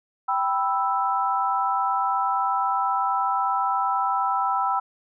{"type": "chord", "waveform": "sine", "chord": "E minor", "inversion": "first", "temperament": "equal", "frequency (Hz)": [784, 987.8, 1318.5], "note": ["G5", "B5", "E6"], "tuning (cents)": [0, 0, 0], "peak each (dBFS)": -25, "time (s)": [0.28, 4.8], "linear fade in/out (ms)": 10, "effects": []}